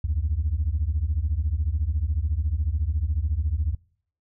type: beating tone pair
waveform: sine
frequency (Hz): 69.3 / 83.3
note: C#2 / E2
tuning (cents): 0 / +19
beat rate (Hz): 14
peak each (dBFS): -24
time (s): 0.04-3.75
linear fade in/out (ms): 5
effects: noise-tail reverb RT60 0.6 s tail -25 dB re dry + tanh soft clip ceiling -16 dBFS